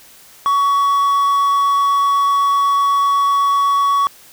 triangle tone with quantisation, 1123 Hz, C#6, 22 cents sharp, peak -10 dBFS, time 0.46-4.07 s, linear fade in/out 0 ms, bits 6, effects white hiss -44 dBFS RMS until 4.32 s

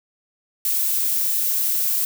violet noise, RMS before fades -21 dBFS, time 0.65-2.05 s, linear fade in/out 2 ms, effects none

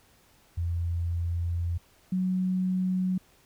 sine tone with pitch glide, 85.3 to 85.79 Hz, F2 to F2, -40 to -30 cents, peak -26 dBFS, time 0.57-1.78 s, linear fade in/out 10 ms, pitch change +10 cents, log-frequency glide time 1.01-1.66 s
sine tone, 185 Hz, F#3, in tune, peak -24 dBFS, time 2.12-3.18 s, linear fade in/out 5 ms
effects pink hiss -61 dBFS RMS until 3.45 s

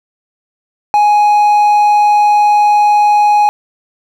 triangle tone, 833 Hz, G#5, 5 cents sharp, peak -4 dBFS, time 0.94-3.49 s, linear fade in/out 0 ms, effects none

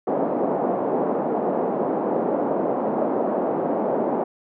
white band-pass noise, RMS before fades -23 dBFS, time 0.07-4.24 s, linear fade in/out 5 ms, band 210 to 730 Hz, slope 24 dB/octave, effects none

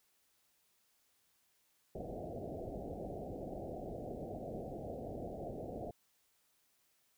white low-pass noise, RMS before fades -44 dBFS, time 1.95-5.91 s, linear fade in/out 2 ms, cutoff 740 Hz, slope 96 dB/octave, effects white hiss -75 dBFS RMS until 7.17 s

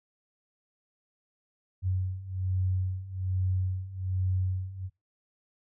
sine beating tone pair, 92.3 / 93.5 Hz, F#2 / F#2, -4 / +19 cents, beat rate 1.2 Hz, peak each -32 / -29 dBFS, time 1.82-4.9 s, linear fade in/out 50 ms, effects noise-tail reverb RT60 0.2 s tail -21 dB re dry

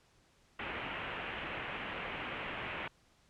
white low-pass noise, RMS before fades -41 dBFS, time 0.59-2.88 s, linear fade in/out 5 ms, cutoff 2900 Hz, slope 48 dB/octave, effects pink hiss -68 dBFS RMS until 3.29 s + low-pass 8000 Hz 12 dB/octave

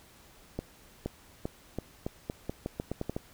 accelerating click train, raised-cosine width 2 ms, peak -19 dBFS, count 13, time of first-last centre 0.59-3.165 s, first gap 470 ms, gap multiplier 0.84, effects pink hiss -57 dBFS RMS until 3.33 s

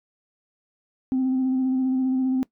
sine tone with vibrato, 260 Hz, C4, 11 cents flat, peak -18 dBFS, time 1.12-2.43 s, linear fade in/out 0 ms, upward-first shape square, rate 15 Hz, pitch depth 17 cents each way, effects noise-tail reverb RT60 0.1 s tail -21 dB re dry + tanh soft clip ceiling -17 dBFS

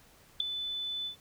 sine tone with ADSR envelope, 3500 Hz, A7, 10 cents flat, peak -20 dBFS, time 0.4-1.16 s, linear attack 4 ms, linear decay 4 ms, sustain -13 dB, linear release 100 ms, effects pink hiss -60 dBFS RMS until 1.2 s

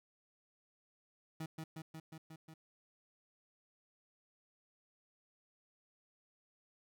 30% pulse tone with echo, 159.4 Hz, D#3, 42 cents sharp, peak -38 dBFS, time 1.4-1.46 s, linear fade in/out 5 ms, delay 180 ms, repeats 6, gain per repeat -2 dB, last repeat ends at 2.54 s, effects none

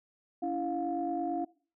sine tone cluster, 283 / 332 / 707 Hz, C#4 / E4 / F5, +36 / +12 / +21 cents, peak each -35 / -34 / -33 dBFS, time 0.42-1.45 s, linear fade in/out 10 ms, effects noise-tail reverb RT60 0.4 s tail -22 dB re dry + tanh soft clip ceiling -20 dBFS

